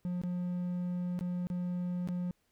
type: tone with dropouts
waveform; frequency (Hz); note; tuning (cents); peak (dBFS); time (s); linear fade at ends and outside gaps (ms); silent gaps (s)
triangle; 178.1; F3; +34; -30; 0.05-2.31; 0; 0.216-0.236 / 1.191-1.209 / 1.47-1.501 / 2.075-2.087
effects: pink hiss -75 dBFS RMS until 2.51 s